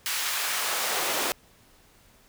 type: noise with high-pass filter sweep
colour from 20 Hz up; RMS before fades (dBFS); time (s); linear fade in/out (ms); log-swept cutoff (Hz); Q
pink; -28; 0.06-1.32; 0; 1800 to 400; 0.78
effects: pink hiss -58 dBFS RMS until 2.28 s